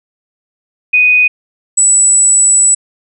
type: tone pair in turn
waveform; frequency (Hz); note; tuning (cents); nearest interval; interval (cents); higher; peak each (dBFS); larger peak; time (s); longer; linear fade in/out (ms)
sine; 2489 / 7902; D#7 / B8; 0 / 0; octave + minor sixth; 2000; second; -5; neither; 0.93-1.28 / 1.77-2.75; second; 10
effects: none